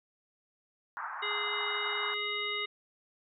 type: band-pass noise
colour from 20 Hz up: white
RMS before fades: -39 dBFS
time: 0.97-2.14 s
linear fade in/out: 0 ms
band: 820 to 1600 Hz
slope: 48 dB/octave
type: harmonic tone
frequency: 415.3 Hz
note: G#4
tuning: in tune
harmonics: 1 / 3 / 5 / 7 / 9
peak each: -41 / -40 / -35 / -39 / -38 dBFS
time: 1.22-2.66 s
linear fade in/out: 10 ms
effects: none